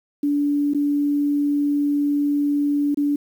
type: tone with dropouts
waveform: sine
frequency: 288.9 Hz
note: D4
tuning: 28 cents flat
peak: -17 dBFS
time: 0.23-3.16 s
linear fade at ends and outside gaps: 5 ms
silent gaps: 0.736-0.746 / 2.946-2.972 s
effects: 8-bit